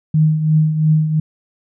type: tone with tremolo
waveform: sine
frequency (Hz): 155.56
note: D#3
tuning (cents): 0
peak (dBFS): -8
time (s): 0.14-1.2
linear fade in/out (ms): 5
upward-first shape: triangle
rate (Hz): 2.9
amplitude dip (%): 65
effects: none